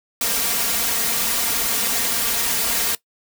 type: noise with comb filter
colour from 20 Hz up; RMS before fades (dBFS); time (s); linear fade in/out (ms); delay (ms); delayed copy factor
white; -21; 0.21-2.95; 2; 4.3; +1
effects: noise-tail reverb RT60 0.1 s tail -19 dB re dry